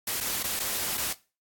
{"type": "noise with dropouts", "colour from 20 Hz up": "white", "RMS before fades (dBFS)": -30, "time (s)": [0.07, 1.13], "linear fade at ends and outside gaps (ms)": 5, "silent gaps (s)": [[0.204, 0.208], [0.429, 0.44], [0.594, 0.6], [0.974, 0.978]], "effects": ["noise-tail reverb RT60 0.3 s tail -18 dB re dry", "AAC 64 kbps"]}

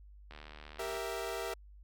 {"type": "click train", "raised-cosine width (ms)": 0.3, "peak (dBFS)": -33, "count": 51, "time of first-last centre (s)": [0.31, 0.97], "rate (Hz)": 75.8}
{"type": "chord", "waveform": "sawtooth", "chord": "E diminished", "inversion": "first", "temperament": "equal", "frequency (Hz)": [392, 466.2, 659.3], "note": ["G4", "Bb4", "E5"], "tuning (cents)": [0, 0, 0], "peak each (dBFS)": -37, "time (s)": [0.79, 1.54], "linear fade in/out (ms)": 5}
{"effects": ["added 50 Hz sine -52 dBFS peak until 1.83 s"]}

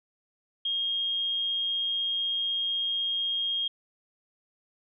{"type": "tone", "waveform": "sine", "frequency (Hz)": 3242, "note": "G#7", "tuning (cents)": -42, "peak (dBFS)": -26, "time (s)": [0.65, 3.68], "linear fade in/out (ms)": 5, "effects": []}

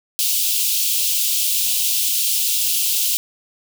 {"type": "high-pass noise", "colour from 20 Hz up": "white", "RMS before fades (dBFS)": -19, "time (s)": [0.19, 3.17], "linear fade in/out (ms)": 0, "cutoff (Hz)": 2700, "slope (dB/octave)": 48, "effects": []}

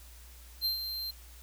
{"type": "tone with ADSR envelope", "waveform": "square", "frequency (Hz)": 4152, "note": "C8", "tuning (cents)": -14, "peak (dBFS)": -27, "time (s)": [0.61, 1.11], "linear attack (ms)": 42, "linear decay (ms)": 120, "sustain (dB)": -8, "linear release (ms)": 8, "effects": ["added 60 Hz sine -50 dBFS peak until 1.42 s", "white hiss -56 dBFS RMS until 1.42 s"]}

